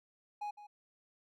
triangle tone with echo, 830.6 Hz, G#5, in tune, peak -35 dBFS, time 0.41-0.51 s, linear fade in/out 10 ms, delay 160 ms, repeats 1, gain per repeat -13 dB, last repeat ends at 0.67 s, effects none

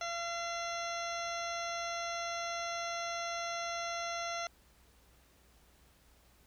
harmonic tone, 683 Hz, F5, 39 cents flat, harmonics 1 / 2 / 3 / 4 / 5 / 6 / 8 / 9, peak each -39 / -41 / -44 / -49 / -49 / -48 / -51 / -46 dBFS, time 0.01-4.47 s, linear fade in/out 2 ms, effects added 60 Hz sine -66 dBFS peak until 6.46 s + pink hiss -66 dBFS RMS until 6.46 s

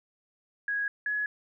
sine tone pair in turn, 1656 / 1688.8 Hz, G#6 / G#6, -5 / +29 cents, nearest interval unison, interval 34 cents, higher second, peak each -27 / -27 dBFS, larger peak neither, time 0.68-0.88 / 1.06-1.26 s, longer neither, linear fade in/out 2 ms, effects none

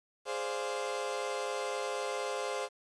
30% pulse chord, D half-diminished seventh, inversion second, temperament equal, 415.3 / 523.3 / 587.3 / 698.5 Hz, Ab4 / C5 / D5 / F5, 0 / 0 / 0 / 0 cents, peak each -36 / -34 / -40 / -39 dBFS, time 0.25-2.69 s, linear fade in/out 50 ms, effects resampled to 22050 Hz + 10-bit

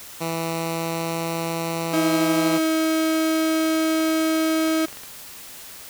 10% pulse tone with pitch glide, 164.81 to 165.76 Hz, E3 to E3, 0 to +10 cents, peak -16 dBFS, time 0.2-2.59 s, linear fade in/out 20 ms, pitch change +10 cents, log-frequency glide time 0.51-1.28 s
35% pulse tone, 319 Hz, D#4, 43 cents sharp, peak -17 dBFS, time 1.93-4.86 s, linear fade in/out 10 ms
clicks, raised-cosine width 0.3 ms, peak -23 dBFS, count 8, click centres 4.002 / 4.087 / 4.678 / 4.848 / 4.884 / 4.928 / 4.971 / 5.035 s
effects white hiss -40 dBFS RMS until 5.89 s

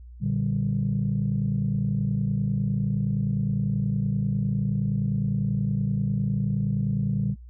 sine chord, G minor, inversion first, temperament equal, 116.54 / 146.83 / 196 Hz, Bb2 / D3 / G3, 0 / 0 / 0 cents, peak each -26 dBFS, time 0.2-7.36 s, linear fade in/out 50 ms, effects tanh soft clip ceiling -15 dBFS + added 60 Hz sine -41 dBFS peak until 7.49 s

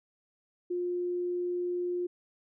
sine tone, 354.7 Hz, F4, 27 cents sharp, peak -29 dBFS, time 0.7-2.07 s, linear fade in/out 10 ms, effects none

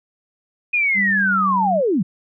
sine linear sweep, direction down, 2489 to 154.6 Hz, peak -15 dBFS, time 0.73-2.03 s, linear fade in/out 10 ms
sine tone with pitch glide, 197.7 to 190.41 Hz, G3 to F#3, +15 to +50 cents, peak -22 dBFS, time 0.94-1.82 s, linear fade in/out 50 ms, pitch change -65 cents, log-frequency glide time 1.06-1.56 s
effects none

